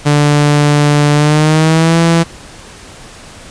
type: tone with pitch glide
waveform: sawtooth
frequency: 146.83 to 166.73 Hz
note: D3 to E3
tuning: 0 to +20 cents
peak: -3 dBFS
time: 0.05-2.24 s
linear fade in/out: 20 ms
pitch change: +220 cents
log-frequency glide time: 1.13-1.98 s
effects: pink hiss -34 dBFS RMS until 3.5 s + resampled to 22050 Hz